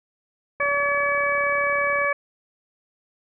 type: harmonic tone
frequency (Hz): 570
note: C#5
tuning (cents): +48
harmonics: 1 / 2 / 3 / 4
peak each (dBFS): -25 / -25 / -25 / -25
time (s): 0.6-2.13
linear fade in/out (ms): 5
type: click train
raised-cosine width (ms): 1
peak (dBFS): -27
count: 51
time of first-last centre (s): 0.6-2.045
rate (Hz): 34.6
effects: none